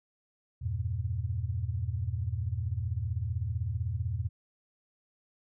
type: chord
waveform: sine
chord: E diminished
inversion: none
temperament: equal with one note detuned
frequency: 82.41 / 98 / 118.3 Hz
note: E2 / G2 / Bb2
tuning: 0 / 0 / +26 cents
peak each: -34 dBFS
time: 0.61-4.29 s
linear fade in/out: 20 ms
effects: none